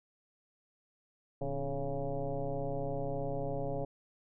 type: tone with frequency modulation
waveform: sine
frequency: 285.8 Hz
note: D4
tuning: 47 cents flat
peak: -32 dBFS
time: 1.41-3.85 s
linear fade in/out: 5 ms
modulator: 135 Hz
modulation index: 3
effects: none